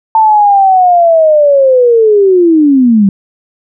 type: linear sweep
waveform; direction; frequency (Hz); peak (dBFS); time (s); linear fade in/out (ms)
sine; down; 893 to 189.7; -3; 0.15-3.09; 2
effects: none